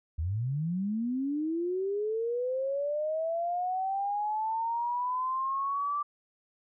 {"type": "linear sweep", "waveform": "sine", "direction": "up", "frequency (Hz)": [73.2, 1174.7], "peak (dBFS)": -28, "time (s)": [0.18, 6.03], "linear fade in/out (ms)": 10, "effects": []}